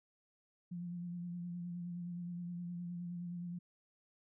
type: tone with vibrato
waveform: sine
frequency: 174.61 Hz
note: F3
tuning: in tune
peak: -40 dBFS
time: 0.71-3.59 s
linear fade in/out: 10 ms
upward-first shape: sine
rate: 9.6 Hz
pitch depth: 28 cents each way
effects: none